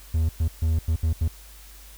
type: tone bursts at uneven times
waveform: triangle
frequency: 80.4 Hz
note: E2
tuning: 43 cents flat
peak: -17 dBFS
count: 6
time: 0.14-0.29 / 0.4-0.48 / 0.62-0.79 / 0.88-0.96 / 1.03-1.13 / 1.21-1.28 s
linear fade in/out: 5 ms
effects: added 50 Hz sine -45 dBFS peak until 1.97 s + white hiss -49 dBFS RMS until 1.97 s